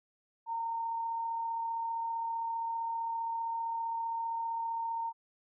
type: tone with amplitude modulation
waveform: sine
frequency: 917 Hz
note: A#5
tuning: 29 cents flat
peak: -31 dBFS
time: 0.46-5.13 s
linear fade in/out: 50 ms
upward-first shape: sine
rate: 35.3 Hz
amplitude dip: 25%
effects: none